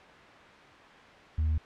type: tone with tanh clipping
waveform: sine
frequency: 78.1 Hz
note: D#2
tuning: 7 cents sharp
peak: -25 dBFS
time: 1.38-1.58 s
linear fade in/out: 5 ms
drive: 1 dB
effects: white hiss -50 dBFS RMS until 1.65 s + low-pass 2000 Hz 12 dB/octave